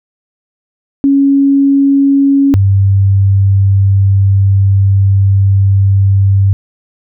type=tone pair in turn; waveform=sine; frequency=277.2 / 98 Hz; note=C#4 / G2; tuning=0 / 0 cents; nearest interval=octave + tritone; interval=1800 cents; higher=first; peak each=-5 dBFS; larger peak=neither; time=1.04-2.54 / 2.54-6.53 s; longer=second; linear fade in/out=0 ms; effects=none